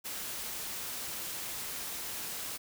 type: noise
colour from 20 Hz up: white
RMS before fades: -39 dBFS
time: 0.04-2.58 s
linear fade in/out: 20 ms
effects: none